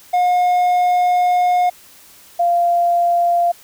triangle / sine tone pair in turn, 718 / 693.9 Hz, F5 / F5, +48 / -11 cents, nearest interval minor second, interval 59 cents, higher first, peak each -10 / -12 dBFS, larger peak first, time 0.13-1.7 / 2.39-3.52 s, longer first, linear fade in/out 10 ms, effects white hiss -45 dBFS RMS until 3.63 s

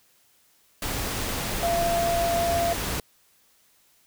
sine tone in noise, 683 Hz, F5, 39 cents flat, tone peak -22 dBFS, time 1.63-2.73 s, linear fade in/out 2 ms, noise pink, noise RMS -29 dBFS, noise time 0.82-3 s, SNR +4 dB, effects white hiss -62 dBFS RMS until 4.06 s

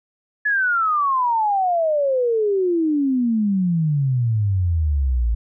sine exponential sweep, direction down, 1724 to 54.4 Hz, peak -16 dBFS, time 0.45-5.35 s, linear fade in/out 10 ms, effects none

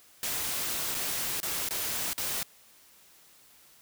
white noise with dropouts, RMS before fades -32 dBFS, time 0.23-2.43 s, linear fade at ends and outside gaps 1 ms, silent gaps 0.945-0.949 / 1.402-1.43 / 1.688-1.708 / 2.132-2.179 s, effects white hiss -58 dBFS RMS until 3.81 s

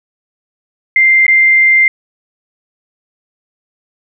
sine tone with dropouts, 2093 Hz, C7, in tune, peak -5 dBFS, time 0.96-1.88 s, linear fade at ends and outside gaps 2 ms, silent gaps 1.266-1.28 s, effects none

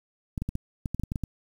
clicks, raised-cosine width 5 ms, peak -17 dBFS, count 11, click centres 0.378 / 0.42 / 0.49 / 0.554 / 0.858 / 0.946 / 0.997 / 1.036 / 1.119 / 1.158 / 1.237 s, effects 8-bit

